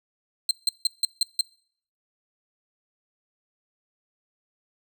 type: tone bursts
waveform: 35% pulse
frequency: 4131 Hz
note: C8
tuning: 23 cents flat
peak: -17 dBFS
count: 6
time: 0.49-1.41 s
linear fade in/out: 2 ms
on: 20 ms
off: 160 ms
effects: noise-tail reverb RT60 0.6 s tail -25 dB re dry